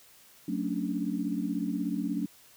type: chord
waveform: sine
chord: D major seventh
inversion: first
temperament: equal with one note detuned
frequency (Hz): 185 / 224 / 277.2 / 293.7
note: F#3 / A3 / C#4 / D4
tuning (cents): 0 / +31 / 0 / 0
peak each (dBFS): -34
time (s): 0.48-2.26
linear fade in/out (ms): 5
effects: white hiss -57 dBFS RMS until 2.56 s